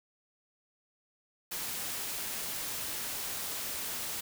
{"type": "noise", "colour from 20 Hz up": "white", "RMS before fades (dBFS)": -37, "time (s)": [1.51, 4.21], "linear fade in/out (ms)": 10, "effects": []}